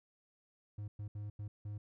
triangle tone bursts at uneven times, 103.9 Hz, G#2, 1 cent sharp, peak -38 dBFS, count 5, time 0.78-0.88 / 0.99-1.08 / 1.15-1.3 / 1.39-1.48 / 1.65-1.78 s, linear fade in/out 5 ms, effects none

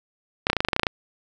clicks, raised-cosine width 0.3 ms, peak -4 dBFS, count 12, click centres 0.469 / 0.5 / 0.531 / 0.567 / 0.605 / 0.649 / 0.686 / 0.732 / 0.764 / 0.796 / 0.833 / 0.868 s, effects none

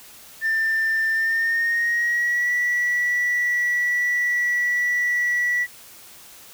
sine tone with pitch glide, 1788 to 1949.8 Hz, A6 to B6, +27 to -23 cents, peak -17 dBFS, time 0.41-5.67 s, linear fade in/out 50 ms, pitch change +150 cents, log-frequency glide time 1.12-2.53 s, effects tanh soft clip ceiling -16 dBFS + white hiss -45 dBFS RMS until 6.53 s

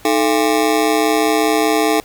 25% pulse ring-modulated tone, 373.1 Hz, F#4, 14 cents sharp, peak -6 dBFS, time 0.05-2 s, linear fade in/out 0 ms, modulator 62.5 Hz, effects pink hiss -44 dBFS RMS until 2.04 s

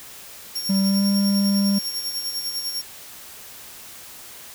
sawtooth tone with tremolo, 5530 Hz, F8, 18 cents flat, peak -21 dBFS, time 0.55-2.82 s, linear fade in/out 10 ms, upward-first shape sine, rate 10 Hz, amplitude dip 55%
triangle tone with pitch glide, 194.4 to 199.4 Hz, G3 to G3, -14 to +30 cents, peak -15 dBFS, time 0.69-1.79 s, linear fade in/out 10 ms, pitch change +44 cents, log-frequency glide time 0.83-1.05 s
effects white hiss -41 dBFS RMS until 4.54 s

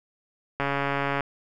click train, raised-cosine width 0.5 ms, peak -11 dBFS, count 86, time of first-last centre 0.6-1.207 s, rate 140 Hz, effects none

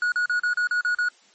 triangle tone bursts, 1455 Hz, F#6, 29 cents flat, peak -18 dBFS, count 8, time 0.02-1.086 s, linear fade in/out 2 ms, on 100 ms, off 38 ms, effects white hiss -56 dBFS RMS until 1.34 s + MP3 32 kbps

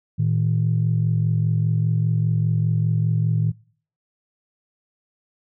sine tone pair together, 112.6 / 157.6 Hz, A2 / D#3, +40 / +23 cents, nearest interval tritone, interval 583 cents, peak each -19 / -20 dBFS, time 0.18-3.52 s, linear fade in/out 20 ms, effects noise-tail reverb RT60 0.5 s tail -23 dB re dry + tanh soft clip ceiling -10 dBFS

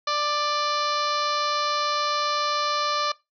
harmonic tone with a mistuned harmonic, 591 Hz, D5, 11 cents sharp, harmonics 1 / 2 / 3 / 4 / 5 / 6 / 7 / 8 / 9 / 10, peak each -31 / -24 / -36 / -35 / -37 / -35 / -31 / -37 / -37 / -41 dBFS, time 0.07-3.12 s, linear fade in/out 5 ms, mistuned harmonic 3, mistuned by -17 cents, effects noise-tail reverb RT60 0.2 s tail -20 dB re dry

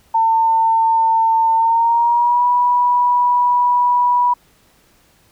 sine tone with pitch glide, 901 to 976.9 Hz, A5 to B5, +41 to -19 cents, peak -11 dBFS, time 0.14-4.34 s, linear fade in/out 10 ms, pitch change +140 cents, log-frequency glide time 1.55-2.46 s, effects pink hiss -54 dBFS RMS until 5.31 s

